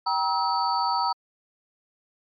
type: tone cluster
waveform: sine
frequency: 777 / 951 / 1289 / 4535 Hz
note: G5 / A#5 / E6 / C#8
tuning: -16 / +34 / -39 / +39 cents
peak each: -29 / -24 / -28 / -31 dBFS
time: 0.06-1.13 s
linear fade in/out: 10 ms
effects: MP3 96 kbps